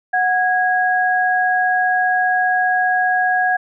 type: tone pair together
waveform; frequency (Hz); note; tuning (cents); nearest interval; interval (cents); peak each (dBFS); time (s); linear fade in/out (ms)
sine; 735 / 1650; F#5 / G#6; -12 / -12; octave + major second; 1400; -16 / -17; 0.13-3.57; 10
effects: none